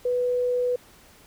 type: tone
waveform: sine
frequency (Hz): 493.9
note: B4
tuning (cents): 0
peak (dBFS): -21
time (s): 0.05-0.76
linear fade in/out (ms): 5
effects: pink hiss -53 dBFS RMS until 1.26 s